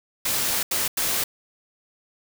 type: noise bursts at uneven times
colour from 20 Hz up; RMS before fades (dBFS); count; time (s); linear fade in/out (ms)
white; -24; 3; 0.25-0.63 / 0.71-0.88 / 0.97-1.24; 5
effects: none